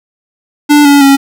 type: tone with pitch steps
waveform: square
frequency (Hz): 293.7 / 284.5 / 275.6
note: D4 / C#4 / C#4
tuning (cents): 0 / +45 / -10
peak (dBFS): -3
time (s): 0.69-1.17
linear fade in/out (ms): 20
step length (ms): 160
effects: none